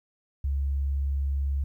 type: tone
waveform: sine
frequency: 69.3 Hz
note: C#2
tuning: in tune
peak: -24 dBFS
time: 0.44-1.64 s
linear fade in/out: 5 ms
effects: 11-bit